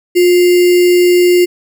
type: tone with sample-and-hold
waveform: sine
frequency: 356.2 Hz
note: F4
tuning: 34 cents sharp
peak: -5 dBFS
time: 0.15-1.46 s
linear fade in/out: 20 ms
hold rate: 2450 Hz
effects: none